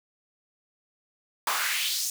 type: noise with high-pass filter sweep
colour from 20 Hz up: pink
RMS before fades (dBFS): -28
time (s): 1.47-2.1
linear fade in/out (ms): 2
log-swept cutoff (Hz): 880 to 6800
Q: 2.2
effects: none